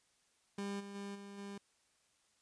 30% pulse tone with level steps, 200.1 Hz, G3, 36 cents sharp, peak -36 / -44 / -40 / -46 / -42 dBFS, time 0.58-1.58 s, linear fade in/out 5 ms, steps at 0.79 / 0.94 / 1.14 / 1.37 s, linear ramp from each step 20 ms, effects white hiss -74 dBFS RMS until 2.41 s + resampled to 22050 Hz

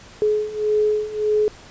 sine beating tone pair, 423.3 / 425 Hz, G#4 / G#4, +33 / +40 cents, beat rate 1.7 Hz, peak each -22 / -19 dBFS, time 0.22-1.48 s, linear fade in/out 0 ms, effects pink hiss -44 dBFS RMS until 1.7 s + resampled to 16000 Hz

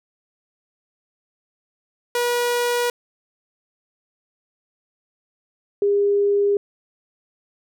sawtooth / sine tone pair in turn, 482.9 / 404.9 Hz, B4 / G#4, -39 / -44 cents, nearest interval minor third, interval 305 cents, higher first, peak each -15 dBFS, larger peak neither, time 2.15-2.9 / 5.82-6.57 s, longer neither, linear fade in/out 2 ms, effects none

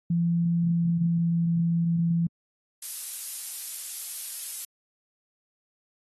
sine tone with pitch glide, 170 to 168.44 Hz, F3 to E3, -46 to +38 cents, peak -21 dBFS, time 0.1-2.27 s, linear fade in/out 5 ms, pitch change -16 cents, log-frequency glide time 0.57-1.4 s
violet noise, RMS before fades -31 dBFS, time 2.82-4.65 s, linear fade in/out 5 ms
effects AAC 32 kbps

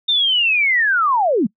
sine linear sweep, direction down, 3660 to 179.4 Hz, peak -13 dBFS, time 0.08-1.47 s, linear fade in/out 10 ms, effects noise-tail reverb RT60 0.1 s tail -26 dB re dry

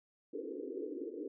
white band-pass noise, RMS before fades -42 dBFS, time 0.33-1.28 s, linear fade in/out 5 ms, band 270 to 480 Hz, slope 96 dB/octave, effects none

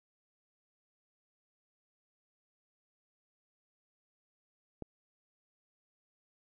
click, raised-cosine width 2 ms, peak -27 dBFS, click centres 4.823 s, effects none

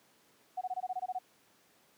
sine tone bursts, 740 Hz, F#5, in tune, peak -32 dBFS, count 10, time 0.57-1.189 s, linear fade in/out 10 ms, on 43 ms, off 21 ms, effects pink hiss -66 dBFS RMS until 1.97 s + high-pass 200 Hz 12 dB/octave

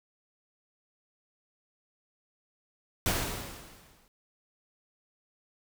pink noise with exponential decay, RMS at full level -26 dBFS, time 3.06-4.08 s, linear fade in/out 1 ms, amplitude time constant 220 ms, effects none

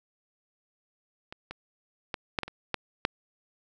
clicks, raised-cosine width 0.3 ms, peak -24 / -22 / -15 / -10 / -15 / -25 / -11 / -7 dBFS, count 8, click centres 1.325 / 1.51 / 2.142 / 2.388 / 2.433 / 2.48 / 2.743 / 3.051 s, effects none

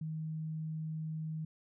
sine tone, 157.6 Hz, D#3, 23 cents sharp, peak -36 dBFS, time 0.01-1.45 s, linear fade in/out 5 ms, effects none

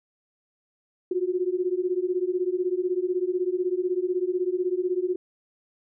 sine beating tone pair, 355.5 / 371.5 Hz, F4 / F#4, +31 / +7 cents, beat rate 16 Hz, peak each -26 dBFS, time 1.11-5.16 s, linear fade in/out 5 ms, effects none

